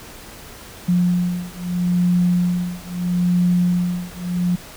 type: beating tone pair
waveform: sine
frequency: 177.2 / 177.97 Hz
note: F3 / F3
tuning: +25 / +33 cents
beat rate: 0.77 Hz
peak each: -19 dBFS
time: 0.88-4.56 s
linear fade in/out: 10 ms
effects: pink hiss -39 dBFS RMS until 4.76 s